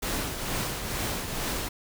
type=noise with tremolo; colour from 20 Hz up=pink; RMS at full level=-29 dBFS; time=0.02-1.69 s; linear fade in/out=10 ms; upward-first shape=triangle; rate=2.2 Hz; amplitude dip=50%; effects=none